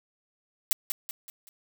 blue noise with echo, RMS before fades -23 dBFS, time 0.71-0.73 s, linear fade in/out 0 ms, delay 190 ms, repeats 4, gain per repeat -7 dB, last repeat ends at 1.49 s, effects none

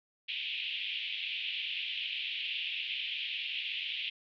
pink band-pass noise, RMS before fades -37 dBFS, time 0.28-4.1 s, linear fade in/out 10 ms, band 2500 to 3400 Hz, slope 48 dB/octave, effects none

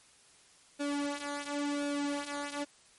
sawtooth tone with flanger, 287.7 Hz, D4, 36 cents flat, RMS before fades -35 dBFS, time 0.79-2.65 s, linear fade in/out 20 ms, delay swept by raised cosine 0.97 to 3.87 ms, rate 0.94 Hz, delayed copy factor -0.75, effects white hiss -61 dBFS RMS until 2.98 s + MP3 48 kbps

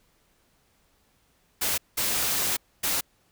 white noise bursts at uneven times, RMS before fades -26 dBFS, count 3, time 1.61-1.78 / 1.97-2.57 / 2.83-3.01 s, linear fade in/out 10 ms, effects pink hiss -66 dBFS RMS until 3.31 s

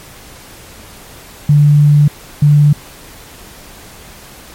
sine tone bursts at uneven times, 146.83 Hz, D3, in tune, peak -4 dBFS, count 2, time 1.49-2.08 / 2.42-2.73 s, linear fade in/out 5 ms, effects pink hiss -36 dBFS RMS until 4.54 s + MP3 64 kbps

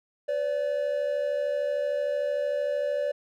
triangle tone pair together, 504.8 / 578 Hz, B4 / D5, +38 / -28 cents, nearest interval major second, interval 234 cents, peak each -30 / -24 dBFS, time 0.28-3.12 s, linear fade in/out 10 ms, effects none

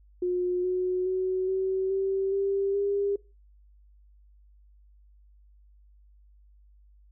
sine tone with pitch steps, 359.4 / 366.1 / 372.9 / 379.9 / 387 / 394.2 / 401.6 Hz, F4 / F#4 / F#4 / F#4 / G4 / G4 / G4, +50 / -18 / +14 / +46 / -22 / +10 / +42 cents, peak -24 dBFS, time 0.22-3.16 s, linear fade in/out 5 ms, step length 420 ms, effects noise-tail reverb RT60 0.3 s tail -22 dB re dry + added 50 Hz sine -54 dBFS peak until 7.11 s

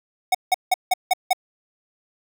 square tone bursts, 740 Hz, F#5, in tune, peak -15 dBFS, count 6, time 0.32-1.332 s, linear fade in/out 5 ms, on 27 ms, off 170 ms, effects none

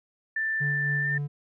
sine tone with pitch glide, 1772 to 1793.6 Hz, A6 to A6, +12 to +33 cents, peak -25 dBFS, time 0.36-1.18 s, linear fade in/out 5 ms, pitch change +21 cents, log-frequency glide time 1.01-1.06 s
triangle tone with tremolo, 144.7 Hz, D3, 25 cents flat, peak -25 dBFS, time 0.6-1.28 s, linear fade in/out 20 ms, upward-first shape sine, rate 3.8 Hz, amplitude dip 35%
effects none

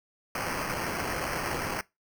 violet noise with sample-and-hold, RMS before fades -32 dBFS, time 0.35-1.81 s, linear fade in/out 2 ms, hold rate 3675 Hz, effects noise-tail reverb RT60 0.2 s tail -21 dB re dry

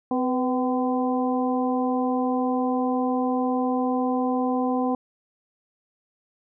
harmonic tone with a mistuned harmonic, 255.1 Hz, C4, 44 cents flat, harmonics 1 / 2 / 3 / 4, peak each -23 / -28 / -28 / -32 dBFS, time 0.11-4.95 s, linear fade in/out 2 ms, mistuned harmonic 2, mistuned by -45 cents, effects none

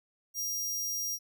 sawtooth tone, 5700 Hz, F8, 34 cents sharp, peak -29 dBFS, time 0.34-1.19 s, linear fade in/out 50 ms, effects none

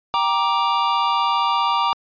square chord, G minor, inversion none, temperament just, 784 / 940.8 / 1176 Hz, G5 / Bb5 / D6, 0 / +16 / +2 cents, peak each -26 / -21 / -21 dBFS, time 0.14-1.93 s, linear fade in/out 0 ms, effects resampled to 11025 Hz

